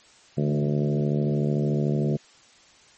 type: harmonic tone with a mistuned harmonic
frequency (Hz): 73.42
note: D2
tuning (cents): 0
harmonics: 2 / 3 / 4 / 5 / 6 / 7 / 8 / 9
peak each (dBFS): -23 / -27 / -34 / -30 / -34 / -36 / -39 / -39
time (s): 0.37-2.17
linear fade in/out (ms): 10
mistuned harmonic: 3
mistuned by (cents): -21
effects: white hiss -54 dBFS RMS until 2.97 s + MP3 32 kbps